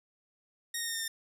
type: tone with pitch steps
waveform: 10% pulse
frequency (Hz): 1864.7 / 1850.8 / 1836.9 / 1823.2 / 1809.5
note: A#6 / A#6 / A#6 / A#6 / A6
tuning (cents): 0 / -13 / -26 / -39 / +48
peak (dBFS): -24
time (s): 0.74-1.08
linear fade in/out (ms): 5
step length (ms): 68
effects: none